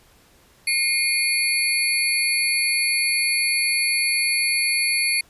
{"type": "tone cluster", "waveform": "sine", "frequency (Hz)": [2138, 2422, 4438, 11070], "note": ["C7", "D#7", "C#8", "F9"], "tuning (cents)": [37, -47, 1, -16], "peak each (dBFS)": -24, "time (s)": [0.67, 5.21], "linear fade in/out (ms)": 5, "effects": ["pink hiss -55 dBFS RMS until 5.29 s", "resampled to 32000 Hz"]}